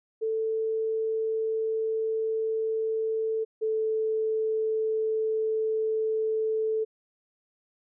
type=tone pair in turn; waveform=sine; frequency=442.6 / 438.8 Hz; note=A4 / A4; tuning=+10 / -5 cents; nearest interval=unison; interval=15 cents; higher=first; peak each=-25 / -24 dBFS; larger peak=second; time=0.21-3.45 / 3.61-6.85 s; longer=neither; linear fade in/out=20 ms; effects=none